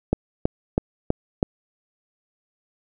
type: click train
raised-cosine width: 2 ms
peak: -5 dBFS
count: 5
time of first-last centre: 0.13-1.429 s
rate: 3.08 Hz
effects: none